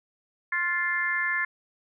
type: harmonic tone with a mistuned harmonic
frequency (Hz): 349.5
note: F4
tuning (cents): +1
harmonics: 3 / 4 / 5 / 6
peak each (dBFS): -34 / -35 / -26 / -30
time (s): 0.52-1.45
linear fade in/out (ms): 5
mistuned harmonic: 3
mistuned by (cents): +16
effects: none